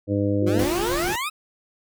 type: harmonic tone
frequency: 101.1 Hz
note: G#2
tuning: 46 cents flat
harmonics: 1 / 2 / 3 / 4 / 5 / 6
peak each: -24 / -29 / -23 / -34 / -26 / -34 dBFS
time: 0.07-0.67 s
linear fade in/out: 50 ms
type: tone with vibrato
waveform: sine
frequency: 349.2 Hz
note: F4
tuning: in tune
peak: -25 dBFS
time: 0.42-1.13 s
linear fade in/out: 5 ms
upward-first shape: sine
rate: 4.8 Hz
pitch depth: 27 cents each way
type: exponential sweep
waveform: 20% pulse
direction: up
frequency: 174.61 to 1308 Hz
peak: -20 dBFS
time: 0.46-1.3 s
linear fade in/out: 20 ms
type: noise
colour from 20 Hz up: pink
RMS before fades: -30 dBFS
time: 0.59-1.16 s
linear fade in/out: 2 ms
effects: none